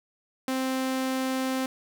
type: tone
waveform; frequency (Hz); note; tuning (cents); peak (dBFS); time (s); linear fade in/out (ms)
sawtooth; 261.6; C4; 0; -22; 0.48-1.66; 2
effects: none